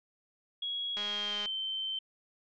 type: tone with pitch glide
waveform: sine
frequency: 3322 to 3100 Hz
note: G#7 to G7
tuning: 0 to -20 cents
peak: -32 dBFS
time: 0.62-1.99 s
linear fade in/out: 5 ms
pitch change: -120 cents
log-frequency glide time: 0.95-1.47 s
type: click train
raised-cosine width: 0.2 ms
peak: -23 dBFS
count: 102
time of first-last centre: 0.97-1.458 s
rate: 207 Hz
effects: low-pass 5000 Hz 12 dB/octave